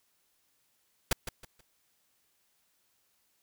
pink noise with echo, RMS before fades -25 dBFS, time 1.11-1.13 s, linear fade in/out 5 ms, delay 160 ms, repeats 3, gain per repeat -11 dB, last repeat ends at 1.61 s, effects white hiss -73 dBFS RMS until 3.42 s

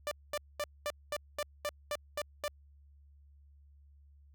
sawtooth tone bursts, 590 Hz, D5, 8 cents sharp, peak -29 dBFS, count 10, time 0.07-2.48 s, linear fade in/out 0 ms, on 43 ms, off 220 ms, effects added 71 Hz sine -57 dBFS peak until 4.34 s

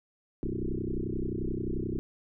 sine tone with frequency modulation, 174.61 Hz, F3, in tune, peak -29 dBFS, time 0.43-1.99 s, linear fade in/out 0 ms, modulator 31.4 Hz, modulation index 6.7, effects none

